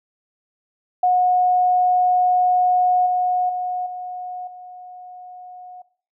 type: tone with level steps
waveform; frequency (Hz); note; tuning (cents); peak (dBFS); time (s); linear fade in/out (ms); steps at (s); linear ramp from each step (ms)
sine; 727; F#5; -31; -13 / -16 / -21 / -27 / -35; 1.03-5.82; 5; 3.06 / 3.49 / 3.86 / 4.47; 5
effects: noise-tail reverb RT60 0.5 s tail -18 dB re dry